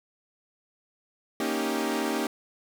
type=chord; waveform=sawtooth; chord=Eb dominant seventh; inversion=second; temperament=equal; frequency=233.1 / 277.2 / 311.1 / 392 Hz; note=Bb3 / Db4 / Eb4 / G4; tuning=0 / 0 / 0 / 0 cents; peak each=-28 dBFS; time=1.4-2.27 s; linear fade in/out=2 ms; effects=none